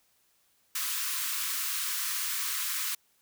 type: high-pass noise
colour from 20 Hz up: white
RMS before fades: -32 dBFS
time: 0.75-2.95 s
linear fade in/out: 5 ms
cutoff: 1000 Hz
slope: 96 dB/octave
effects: white hiss -69 dBFS RMS until 3.21 s